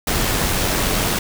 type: noise with amplitude modulation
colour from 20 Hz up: pink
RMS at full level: -18 dBFS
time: 0.07-1.19 s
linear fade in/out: 5 ms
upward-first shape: sine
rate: 93 Hz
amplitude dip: 30%
effects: none